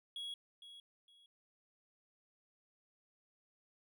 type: tone with echo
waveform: triangle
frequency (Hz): 3328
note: G#7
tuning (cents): +3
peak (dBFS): -40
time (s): 0.16-0.34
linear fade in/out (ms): 2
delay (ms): 460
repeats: 2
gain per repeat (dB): -11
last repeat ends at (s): 1.26
effects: none